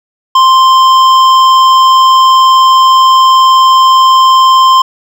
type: tone with hard clipping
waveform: sine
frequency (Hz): 1046.5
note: C6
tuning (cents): 0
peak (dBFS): -4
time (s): 0.35-4.82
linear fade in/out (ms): 5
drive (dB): 10
effects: none